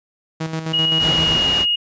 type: tone with tremolo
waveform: sawtooth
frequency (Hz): 160.4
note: E3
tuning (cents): -47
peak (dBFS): -17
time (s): 0.4-1.36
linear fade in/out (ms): 10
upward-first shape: square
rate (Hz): 7.7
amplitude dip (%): 55
type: tone with pitch glide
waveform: sine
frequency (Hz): 2893 to 2871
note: F#7 to F7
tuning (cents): -40 to +47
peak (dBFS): -15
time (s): 0.73-1.76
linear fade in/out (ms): 10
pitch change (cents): -13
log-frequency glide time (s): 1.04-1.36
type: low-pass noise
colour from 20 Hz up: pink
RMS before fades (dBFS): -24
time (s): 0.98-1.66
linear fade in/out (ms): 50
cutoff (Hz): 5900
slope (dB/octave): 12
effects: high-pass 60 Hz 12 dB/octave + resampled to 16000 Hz